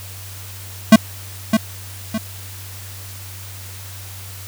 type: tone with echo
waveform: square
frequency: 220 Hz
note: A3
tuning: in tune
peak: -3 dBFS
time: 0.92-0.96 s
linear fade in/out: 5 ms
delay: 610 ms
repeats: 2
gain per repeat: -8 dB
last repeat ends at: 2.18 s
effects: added 96 Hz sine -34 dBFS peak until 4.47 s + white hiss -37 dBFS RMS until 4.47 s